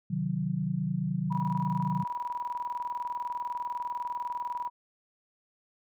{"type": "chord", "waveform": "sine", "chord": "C diminished", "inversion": "none", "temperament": "equal", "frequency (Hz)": [130.81, 155.56, 185], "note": ["C3", "Eb3", "Gb3"], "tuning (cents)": [0, 0, 0], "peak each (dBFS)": [-35, -31, -31], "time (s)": [0.1, 2.04], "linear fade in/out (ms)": 10}
{"type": "tone with tremolo", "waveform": "sine", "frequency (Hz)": 972, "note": "B5", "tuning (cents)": -28, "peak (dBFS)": -29, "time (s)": [1.3, 4.7], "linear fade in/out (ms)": 20, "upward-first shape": "square", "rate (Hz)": 20, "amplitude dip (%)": 65}
{"effects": []}